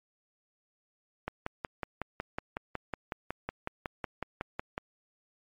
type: click train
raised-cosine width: 0.5 ms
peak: -18 dBFS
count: 20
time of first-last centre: 1.28-4.779 s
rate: 5.43 Hz
effects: MP3 64 kbps